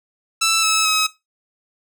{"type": "tone with pitch steps", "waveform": "10% pulse", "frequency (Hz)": [1324, 1300.5, 1277.4], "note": ["E6", "E6", "D#6"], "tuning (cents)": [7, -24, 45], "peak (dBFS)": -7, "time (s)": [0.41, 1.07], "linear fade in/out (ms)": 10, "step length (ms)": 220, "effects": ["noise-tail reverb RT60 0.2 s tail -17 dB re dry"]}